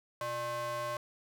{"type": "ring-modulated tone", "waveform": "square", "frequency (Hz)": 237.5, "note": "A#3", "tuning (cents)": 33, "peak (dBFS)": -32, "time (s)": [0.21, 0.97], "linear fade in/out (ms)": 2, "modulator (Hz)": 836, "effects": []}